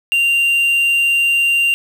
triangle tone with quantisation, 2777 Hz, F7, 10 cents flat, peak -10 dBFS, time 0.12-1.74 s, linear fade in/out 0 ms, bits 6, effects none

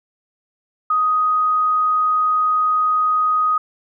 sine tone, 1250 Hz, D#6, 8 cents sharp, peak -14 dBFS, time 0.9-3.58 s, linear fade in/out 5 ms, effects none

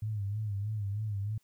sine tone with vibrato, 103.83 Hz, G#2, in tune, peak -31 dBFS, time 0.02-1.38 s, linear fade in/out 5 ms, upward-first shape sine, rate 3.2 Hz, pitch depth 88 cents each way, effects white hiss -73 dBFS RMS until 1.43 s

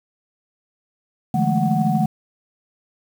sine tone cluster, 148.7 / 169.8 / 207.4 / 220.4 / 741 Hz, D3 / F3 / G#3 / A3 / F#5, +22 / -48 / -2 / +3 / +2 cents, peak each -22 dBFS, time 1.34-2.06 s, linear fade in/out 5 ms, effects tanh soft clip ceiling -5 dBFS + 7-bit

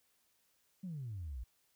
sine exponential sweep, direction down, 196.4 to 55 Hz, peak -39 dBFS, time 0.83-1.44 s, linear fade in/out 10 ms, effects tanh soft clip ceiling -36 dBFS + white hiss -75 dBFS RMS until 1.75 s

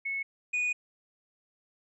sine / triangle tone pair in turn, 2198 / 2467 Hz, C#7 / D#7, -15 / -15 cents, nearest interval major second, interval 200 cents, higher second, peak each -30 / -25 dBFS, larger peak second, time 0.05-0.23 / 0.53-0.73 s, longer second, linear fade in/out 10 ms, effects resampled to 22050 Hz

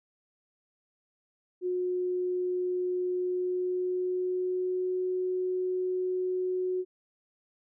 sine tone with pitch glide, 362.3 to 367.6 Hz, F#4 to F#4, -36 to -11 cents, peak -27 dBFS, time 1.61-6.85 s, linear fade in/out 50 ms, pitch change +25 cents, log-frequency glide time 3.14-4.99 s, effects none

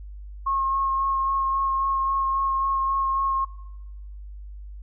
sine tone with vibrato, 1081 Hz, C#6, 44 cents flat, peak -21 dBFS, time 0.46-3.45 s, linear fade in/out 10 ms, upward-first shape sine, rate 3.7 Hz, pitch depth 13 cents each way, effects noise-tail reverb RT60 0.9 s tail -19 dB re dry + added 50 Hz sine -36 dBFS peak until 4.82 s

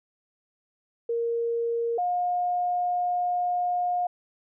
sine tone pair in turn, 466.2 / 713.9 Hz, A#4 / F5, 0 / +38 cents, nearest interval perfect fifth, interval 738 cents, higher second, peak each -24 / -23 dBFS, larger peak second, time 1.09-1.98 / 1.98-4.07 s, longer second, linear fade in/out 5 ms, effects none

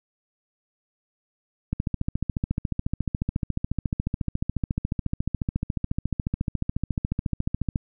click train, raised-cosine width 5 ms, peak -12 dBFS, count 86, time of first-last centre 1.73-7.758 s, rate 14.1 Hz, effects none

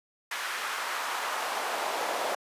brown noise with high-pass filter sweep, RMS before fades -32 dBFS, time 0.31-2.35 s, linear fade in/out 5 ms, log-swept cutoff 1500 to 620 Hz, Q 1.4, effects high-pass 300 Hz 12 dB/octave + resampled to 32000 Hz

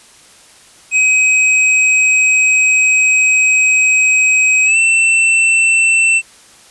square tone with pitch glide, 2531 to 2680 Hz, D#7 to E7, +29 to +28 cents, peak -9 dBFS, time 0.91-6.22 s, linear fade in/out 50 ms, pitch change +99 cents, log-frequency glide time 4.65-4.77 s, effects white hiss -43 dBFS RMS until 6.7 s + resampled to 24000 Hz

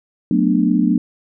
sine chord, B minor seventh, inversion second, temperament just, 185.21 / 222.2 / 246.9 / 296.3 Hz, F#3 / A3 / B3 / D4, +2 / +17 / 0 / +15 cents, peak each -18 dBFS, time 0.31-0.98 s, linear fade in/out 2 ms, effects none

